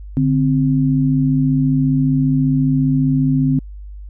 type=tone pair together; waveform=sine; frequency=146.83 / 261.6 Hz; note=D3 / C4; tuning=0 / 0 cents; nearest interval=minor seventh; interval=1000 cents; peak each=-15 dBFS; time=0.17-3.59 s; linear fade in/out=0 ms; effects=added 50 Hz sine -30 dBFS peak until 4.09 s